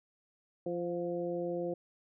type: harmonic tone with a mistuned harmonic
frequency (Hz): 173.4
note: F3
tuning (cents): -12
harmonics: 1 / 2 / 3 / 4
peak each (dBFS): -41 / -36 / -36 / -46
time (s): 0.66-1.74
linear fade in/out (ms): 5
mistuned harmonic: 4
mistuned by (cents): +33
effects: none